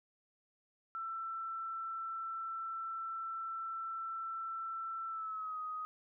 sine tone with pitch glide, 1336 to 1253.8 Hz, E6 to D#6, +23 to +13 cents, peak -38 dBFS, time 0.95-5.85 s, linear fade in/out 0 ms, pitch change -110 cents, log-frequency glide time 5.08-5.59 s, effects none

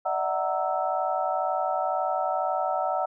sine tone cluster, 595 / 657 / 749 / 928 / 1315 Hz, D5 / E5 / F#5 / A#5 / E6, +22 / -6 / +21 / -8 / -5 cents, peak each -31 / -32 / -27 / -33 / -32 dBFS, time 0.05-3.06 s, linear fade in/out 10 ms, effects none

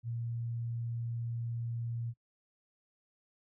sine tone, 117.1 Hz, A#2, 8 cents sharp, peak -34 dBFS, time 0.03-2.14 s, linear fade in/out 50 ms, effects noise-tail reverb RT60 0.1 s tail -25 dB re dry

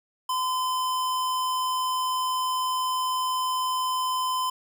square tone, 1022 Hz, C6, 41 cents flat, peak -25 dBFS, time 0.29-4.5 s, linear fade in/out 5 ms, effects none

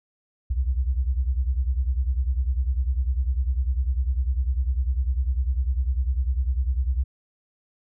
sine beating tone pair, 61.74 / 71.74 Hz, B1 / D2, 0 / -40 cents, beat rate 10 Hz, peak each -22 / -26 dBFS, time 0.5-7.04 s, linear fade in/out 10 ms, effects none

